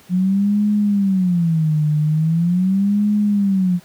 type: tone with vibrato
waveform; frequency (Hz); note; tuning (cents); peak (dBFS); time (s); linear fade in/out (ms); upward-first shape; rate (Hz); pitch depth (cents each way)
sine; 177.5; F3; +28; -13; 0.09-3.8; 50; sine; 0.41; 280
effects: pink hiss -48 dBFS RMS until 3.84 s + high-pass 100 Hz 12 dB/octave